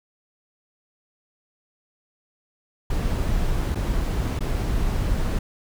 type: noise with dropouts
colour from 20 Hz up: brown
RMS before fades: -23 dBFS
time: 2.9-5.39 s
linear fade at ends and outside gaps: 5 ms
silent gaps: 3.748-3.754 / 4.392-4.406 s
effects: none